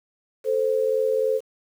sine tone pair together, 440 / 523.3 Hz, A4 / C5, 0 / 0 cents, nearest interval minor third, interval 300 cents, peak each -22 dBFS, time 0.44-1.41 s, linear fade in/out 50 ms, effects 8-bit

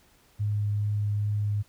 sine tone with vibrato, 103.83 Hz, G#2, in tune, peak -24 dBFS, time 0.39-1.63 s, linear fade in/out 20 ms, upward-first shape triangle, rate 2.4 Hz, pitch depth 9 cents each way, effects pink hiss -61 dBFS RMS until 1.68 s

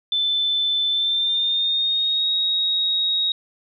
sine tone with pitch glide, 3525 to 3778 Hz, A7 to A#7, +2 to +22 cents, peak -18 dBFS, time 0.12-3.32 s, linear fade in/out 2 ms, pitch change +120 cents, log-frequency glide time 0.9-2.3 s, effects none

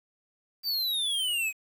square exponential sweep, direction down, 4699 to 2489 Hz, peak -27 dBFS, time 0.63-1.53 s, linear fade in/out 50 ms, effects 9-bit

